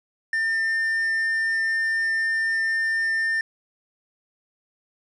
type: tone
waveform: triangle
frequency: 1801 Hz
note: A6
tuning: 40 cents sharp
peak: -19 dBFS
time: 0.33-3.41 s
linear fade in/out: 2 ms
effects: resampled to 24000 Hz + 9-bit